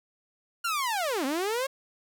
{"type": "linear two-way sweep", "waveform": "sawtooth", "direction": "down then up", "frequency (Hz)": [1426, 252.9, 553], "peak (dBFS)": -23, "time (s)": [0.64, 1.67], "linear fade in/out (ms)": 10, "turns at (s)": 1.25, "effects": []}